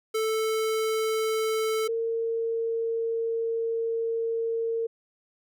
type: tone pair in turn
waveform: square / sine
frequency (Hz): 440 / 456.7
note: A4 / A#4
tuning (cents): 0 / -36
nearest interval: minor second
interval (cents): 64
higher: second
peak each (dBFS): -25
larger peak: neither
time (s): 0.14-1.88 / 1.88-4.87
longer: second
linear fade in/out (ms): 10
effects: none